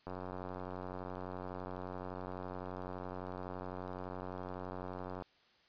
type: click train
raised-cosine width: 1 ms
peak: -29 dBFS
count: 474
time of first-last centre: 0.07-5.223 s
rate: 91.8 Hz
effects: white hiss -68 dBFS RMS until 5.68 s + resampled to 11025 Hz